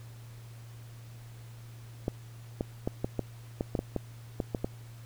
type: clicks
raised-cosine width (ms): 2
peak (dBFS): -16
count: 12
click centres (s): 2.081 / 2.609 / 2.875 / 3.045 / 3.193 / 3.609 / 3.752 / 3.791 / 3.963 / 4.402 / 4.548 / 4.645
effects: added 116 Hz sine -45 dBFS peak until 5.05 s + pink hiss -57 dBFS RMS until 5.05 s